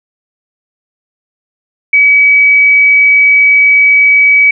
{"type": "tone", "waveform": "sine", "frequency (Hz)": 2277, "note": "C#7", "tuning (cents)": 46, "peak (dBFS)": -3, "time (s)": [1.93, 4.51], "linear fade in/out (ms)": 5, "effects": []}